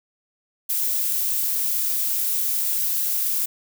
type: noise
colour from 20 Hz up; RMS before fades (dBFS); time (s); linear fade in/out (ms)
violet; -23; 0.69-3.46; 10
effects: none